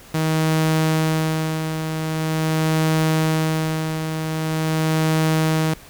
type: tone with tremolo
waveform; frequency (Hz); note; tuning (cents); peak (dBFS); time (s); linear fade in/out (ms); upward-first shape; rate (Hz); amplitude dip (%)
sawtooth; 158.3; D#3; +30; -12; 0.14-5.74; 5; sine; 0.44; 55
effects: pink hiss -44 dBFS RMS until 5.89 s